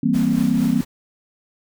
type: chord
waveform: sine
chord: C dominant seventh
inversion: first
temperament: equal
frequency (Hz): 164.81 / 196 / 233.1 / 261.6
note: E3 / G3 / Bb3 / C4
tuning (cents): 0 / 0 / 0 / 0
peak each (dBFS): -23 / -22 / -19 / -20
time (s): 0.03-0.81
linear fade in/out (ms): 5
type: noise with tremolo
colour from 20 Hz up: pink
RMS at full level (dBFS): -34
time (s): 0.13-0.85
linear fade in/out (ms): 20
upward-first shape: triangle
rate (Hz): 4.4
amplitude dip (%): 50
effects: none